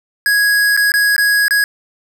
square tone with dropouts, 1661.2 Hz, G#6, in tune, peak -11 dBFS, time 0.26-1.64 s, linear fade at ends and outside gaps 1 ms, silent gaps 0.766-0.774 / 0.919-0.939 / 1.164-1.18 / 1.482-1.508 s, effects none

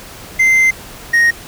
triangle tone pair in turn, 2078 / 1867.9 Hz, C7 / A#6, -12 / +3 cents, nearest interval major second, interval 185 cents, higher first, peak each -6 dBFS, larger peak neither, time 0.39-0.71 / 1.13-1.31 s, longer first, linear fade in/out 10 ms, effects pink hiss -34 dBFS RMS until 1.47 s

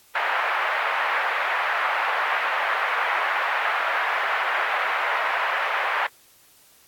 white band-pass noise, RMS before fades -24 dBFS, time 0.15-6.07 s, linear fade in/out 5 ms, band 670 to 2000 Hz, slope 24 dB/octave, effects white hiss -55 dBFS RMS until 6.87 s + AAC 64 kbps

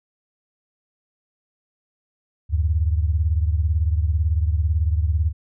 sine beating tone pair, 75.7 / 93.7 Hz, D#2 / F#2, -47 / +22 cents, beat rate 18 Hz, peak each -18 / -23 dBFS, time 2.49-5.33 s, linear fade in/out 50 ms, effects none

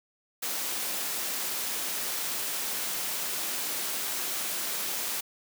white high-pass noise, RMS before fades -32 dBFS, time 0.42-5.21 s, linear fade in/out 10 ms, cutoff 210 Hz, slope 12 dB/octave, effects none

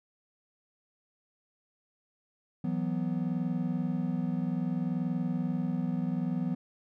triangle chord, E suspended second, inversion none, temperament just, 164.81 / 185.42 / 247.2 Hz, E3 / F#3 / B3, 0 / +4 / +2 cents, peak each -31 dBFS, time 2.64-6.55 s, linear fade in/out 5 ms, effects none

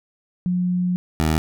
sine / 15% pulse tone pair in turn, 179.6 / 78.67 Hz, F3 / D#2, +49 / +20 cents, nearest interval octave + major second, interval 1429 cents, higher first, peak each -18 / -11 dBFS, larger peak second, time 0.46-0.96 / 1.2-1.38 s, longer first, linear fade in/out 0 ms, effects none

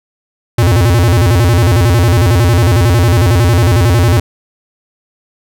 square tone with vibrato, 101.7 Hz, G#2, 36 cents flat, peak -7 dBFS, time 0.58-4.2 s, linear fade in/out 5 ms, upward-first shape square, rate 11 Hz, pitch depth 270 cents each way, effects none

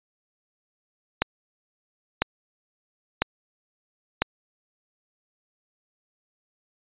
click train, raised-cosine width 0.3 ms, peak -3 dBFS, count 4, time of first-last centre 1.22-4.22 s, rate 1 Hz, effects resampled to 8000 Hz

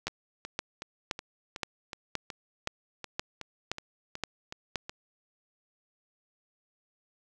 two click trains, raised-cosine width 0.2 ms, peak -21 / -13 dBFS, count 14 / 10, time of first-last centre 0.08-4.895 / 0.07-4.758 s, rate 2.7 / 1.92 Hz, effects none

